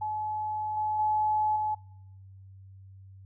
sine tone with level steps, 855 Hz, A5, 50 cents flat, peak -29 / -26 / -23 / -26 dBFS, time 0.01-1.75 s, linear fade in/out 10 ms, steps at 0.77 / 0.99 / 1.56 s, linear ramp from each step 2 ms, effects noise-tail reverb RT60 0.9 s tail -25 dB re dry + added 96 Hz sine -47 dBFS peak until 3.25 s

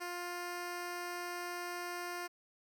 10% pulse tone, 352.1 Hz, F4, 14 cents sharp, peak -31 dBFS, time 0-2.28 s, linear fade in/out 20 ms, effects none

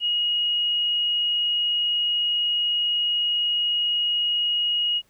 sine tone, 2886 Hz, F#7, 44 cents flat, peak -20 dBFS, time 0-5.02 s, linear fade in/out 50 ms, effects pink hiss -63 dBFS RMS until 5.09 s

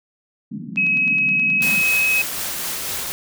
pink band-pass noise, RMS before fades -31 dBFS, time 0.51-1.82 s, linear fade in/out 10 ms, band 160 to 260 Hz, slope 48 dB/octave
click train, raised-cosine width 0.2 ms, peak -22 dBFS, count 17, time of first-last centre 0.76-2.457 s, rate 9.43 Hz
sine tone, 2554 Hz, D#7, 45 cents sharp, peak -15 dBFS, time 0.77-2.22 s, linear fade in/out 5 ms
white noise with tremolo, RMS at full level -25 dBFS, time 1.62-3.12 s, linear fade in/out 0 ms, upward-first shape triangle, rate 4 Hz, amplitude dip 25%
effects none

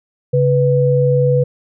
sine tone pair together, 138.08 / 493.9 Hz, C#3 / B4, -6 / 0 cents, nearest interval octave + minor seventh, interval 2206 cents, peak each -13 dBFS, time 0.33-1.44 s, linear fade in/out 10 ms, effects none

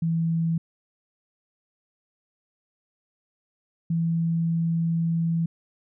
sine tone pair in turn, 164.81 / 165.96 Hz, E3 / E3, 0 / +12 cents, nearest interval unison, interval 12 cents, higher second, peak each -21 dBFS, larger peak neither, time 0.02-0.58 / 3.9-5.46 s, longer second, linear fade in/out 5 ms, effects none

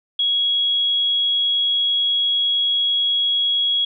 sine tone, 3323 Hz, G#7, in tune, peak -16 dBFS, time 0.19-3.85 s, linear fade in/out 5 ms, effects none

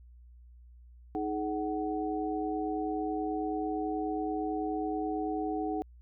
sine tone cluster, 312.6 / 421.8 / 748 Hz, D#4 / G#4 / F#5, +8 / +27 / +19 cents, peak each -33 / -36 / -35 dBFS, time 1.15-5.82 s, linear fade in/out 0 ms, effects added 60 Hz sine -51 dBFS peak until 6.01 s

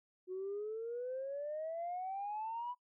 sine exponential sweep, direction up, 363.5 to 996 Hz, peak -37 dBFS, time 0.27-2.75 s, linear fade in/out 50 ms, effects noise-tail reverb RT60 0.1 s tail -19 dB re dry + tanh soft clip ceiling -34 dBFS

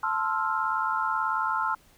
sine chord, F major seventh, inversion first, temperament equal, 880 / 1046.5 / 1318.5 / 1396.9 Hz, A5 / C6 / E6 / F6, 0 / 0 / 0 / 0 cents, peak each -30 dBFS, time 0.03-1.75 s, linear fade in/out 5 ms, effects pink hiss -59 dBFS RMS until 1.97 s

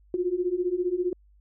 sine beating tone pair, 349.2 / 364.2 Hz, F4 / F#4, 0 / -27 cents, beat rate 15 Hz, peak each -28 / -26 dBFS, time 0.14-1.13 s, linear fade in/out 2 ms, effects added 50 Hz sine -55 dBFS peak until 1.4 s

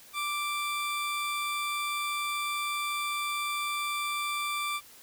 20% pulse tone, 1174.7 Hz, D6, in tune, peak -25 dBFS, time 0.13-4.81 s, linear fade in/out 50 ms, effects white hiss -53 dBFS RMS until 5.02 s

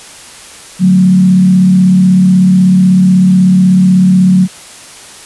sine tone with frequency modulation, 185 Hz, F#3, in tune, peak -3 dBFS, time 0.79-4.48 s, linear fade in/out 50 ms, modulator 36.2 Hz, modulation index 0.46, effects white hiss -32 dBFS RMS until 5.25 s + resampled to 24000 Hz

